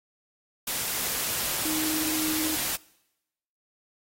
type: tone in noise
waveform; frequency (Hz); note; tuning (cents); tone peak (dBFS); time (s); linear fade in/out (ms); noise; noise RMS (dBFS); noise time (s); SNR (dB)
sine; 312.7; D#4; +9; -30; 1.65-2.56; 5; white; -29; 0.67-2.76; -4
effects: noise-tail reverb RT60 0.9 s tail -23 dB re dry + AAC 48 kbps